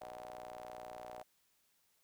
sawtooth ring-modulated tone, 60.2 Hz, B1, 44 cents flat, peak -40 dBFS, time 0.01-1.23 s, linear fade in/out 5 ms, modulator 681 Hz, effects white hiss -75 dBFS RMS until 2.03 s

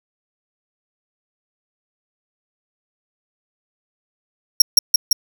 40% pulse tone with echo, 5588 Hz, F8, in tune, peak -3 dBFS, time 4.6-4.62 s, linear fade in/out 5 ms, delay 170 ms, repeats 3, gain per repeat -2 dB, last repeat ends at 5.13 s, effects none

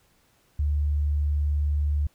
sine tone, 73.42 Hz, D2, in tune, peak -21 dBFS, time 0.59-2.07 s, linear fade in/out 5 ms, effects pink hiss -64 dBFS RMS until 2.14 s

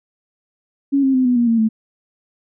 sine tone with pitch steps, 278 / 267.4 / 257.3 / 247.5 / 238.1 / 229.1 / 220.4 Hz, C#4 / C4 / C4 / B3 / A#3 / A#3 / A3, +5 / +38 / -29 / +4 / +37 / -30 / +3 cents, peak -12 dBFS, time 0.92-1.69 s, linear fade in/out 20 ms, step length 110 ms, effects none

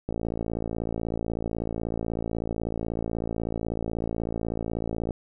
click train, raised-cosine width 2 ms, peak -16 dBFS, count 283, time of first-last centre 0.09-5.108 s, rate 56.2 Hz, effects none

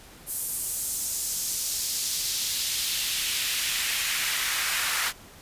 pink noise with high-pass filter sweep, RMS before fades -28 dBFS, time 0.26-5.13 s, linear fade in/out 50 ms, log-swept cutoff 10000 to 1400 Hz, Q 1.3, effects pink hiss -49 dBFS RMS until 5.41 s + resampled to 32000 Hz

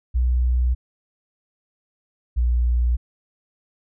sine tone pair in turn, 61.74 / 60.05 Hz, B1 / B1, 0 / -48 cents, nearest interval unison, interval 48 cents, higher first, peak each -16 dBFS, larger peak neither, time 0.14-0.75 / 2.36-2.97 s, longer neither, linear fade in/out 20 ms, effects none

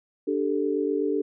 sine chord, D suspended fourth, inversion none, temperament equal, 293.7 / 392 / 440 Hz, D4 / G4 / A4, 0 / 0 / 0 cents, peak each -27 dBFS, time 0.27-1.22 s, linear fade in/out 10 ms, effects none

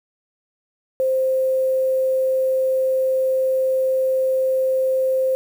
sine tone with quantisation, 523.3 Hz, C5, in tune, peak -16 dBFS, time 1-5.35 s, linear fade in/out 0 ms, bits 7, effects none

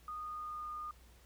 sine tone with pitch glide, 1233 to 1221 Hz, D#6 to D#6, -16 to -33 cents, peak -40 dBFS, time 0.08-0.91 s, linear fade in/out 2 ms, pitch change -17 cents, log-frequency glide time 0.19-0.66 s, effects added 60 Hz sine -59 dBFS peak until 1.25 s + pink hiss -65 dBFS RMS until 1.25 s

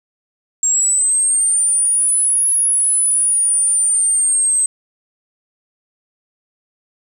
sine linear two-way sweep, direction up then down, 7459 to 10548 to 8200 Hz, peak -11 dBFS, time 0.63-4.66 s, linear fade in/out 2 ms, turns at 2.49 s, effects tanh soft clip ceiling -8 dBFS + 7-bit

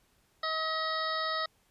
harmonic tone, 636 Hz, D#5, 38 cents sharp, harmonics 1 / 2 / 3 / 5 / 6 / 7 / 8, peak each -37 / -33 / -37 / -49 / -38 / -41 / -42 dBFS, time 0.43-1.46 s, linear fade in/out 5 ms, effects pink hiss -69 dBFS RMS until 1.7 s + resampled to 32000 Hz

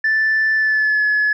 sine tone with pitch glide, 1760 to 1705 Hz, A6 to G#6, 0 to +45 cents, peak -12 dBFS, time 0.04-1.33 s, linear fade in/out 5 ms, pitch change -55 cents, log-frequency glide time 0.55-1.04 s, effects tanh soft clip ceiling -11 dBFS

